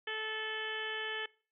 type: harmonic tone with a mistuned harmonic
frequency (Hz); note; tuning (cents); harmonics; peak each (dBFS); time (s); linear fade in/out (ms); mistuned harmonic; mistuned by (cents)
436.2; A4; -15; 1 / 2 / 3 / 4 / 5 / 6 / 7 / 8; -43 / -47 / -48 / -39 / -46 / -48 / -42 / -51; 0.07-1.26; 5; 8; -33
effects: noise-tail reverb RT60 0.4 s tail -22 dB re dry